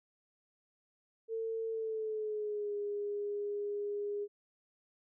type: tone with pitch glide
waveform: sine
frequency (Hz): 450 to 410.3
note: A4 to G#4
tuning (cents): +39 to -21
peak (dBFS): -34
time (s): 1.28-4.28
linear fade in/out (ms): 50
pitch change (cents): -160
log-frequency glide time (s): 1.68-2.75
effects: none